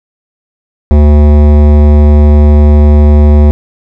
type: tone with hard clipping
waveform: sine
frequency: 74 Hz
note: D2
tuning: 14 cents sharp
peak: -3 dBFS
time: 0.91-3.51 s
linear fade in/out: 0 ms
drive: 16 dB
effects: none